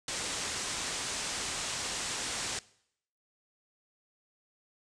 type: low-pass noise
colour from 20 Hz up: white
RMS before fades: -36 dBFS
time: 0.08-2.59 s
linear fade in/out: 2 ms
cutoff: 8700 Hz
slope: 48 dB/octave
effects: noise-tail reverb RT60 0.7 s tail -21 dB re dry